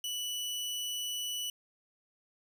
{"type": "tone", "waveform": "sawtooth", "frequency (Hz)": 2960, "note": "F#7", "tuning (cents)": 0, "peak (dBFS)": -31, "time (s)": [0.04, 1.5], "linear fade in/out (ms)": 2, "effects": []}